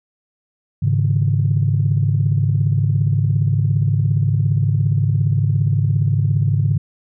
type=chord; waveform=sine; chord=Ab suspended fourth; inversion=none; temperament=just; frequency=103.83 / 138.43 / 155.74 Hz; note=Ab2 / Db3 / Eb3; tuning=0 / -2 / +2 cents; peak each=-16 / -17 / -21 dBFS; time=0.82-6.78 s; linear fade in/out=10 ms; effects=tanh soft clip ceiling -5 dBFS

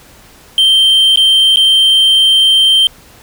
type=tone with dropouts; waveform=triangle; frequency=3136 Hz; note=G7; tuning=in tune; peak=-4 dBFS; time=0.58-2.87 s; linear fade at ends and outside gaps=1 ms; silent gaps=1.159-1.173 / 1.56-1.57 s; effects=pink hiss -41 dBFS RMS until 3.22 s

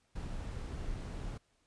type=noise; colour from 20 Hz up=brown; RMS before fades=-40 dBFS; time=0.15-1.38 s; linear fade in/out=10 ms; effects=pink hiss -74 dBFS RMS until 1.66 s + resampled to 22050 Hz

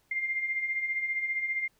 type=beating tone pair; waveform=sine; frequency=2093 / 2108 Hz; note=C7 / C7; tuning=0 / +12 cents; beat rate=15 Hz; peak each=-37 / -29 dBFS; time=0.11-1.68 s; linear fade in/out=5 ms; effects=pink hiss -69 dBFS RMS until 1.79 s

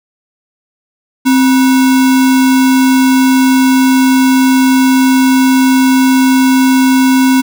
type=tone with sample-and-hold; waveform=sine; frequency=261.6 Hz; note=C4; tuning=in tune; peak=-5 dBFS; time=1.25-7.42 s; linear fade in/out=20 ms; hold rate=1225 Hz; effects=none

